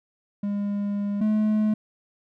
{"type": "tone pair in turn", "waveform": "triangle", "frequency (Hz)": [203.1, 214], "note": ["G#3", "A3"], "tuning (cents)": [-38, -48], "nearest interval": "minor second", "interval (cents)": 90, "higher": "second", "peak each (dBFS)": [-22, -17], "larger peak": "second", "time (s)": [[0.43, 1.21], [1.21, 1.74]], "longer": "first", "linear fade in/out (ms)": 5, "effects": []}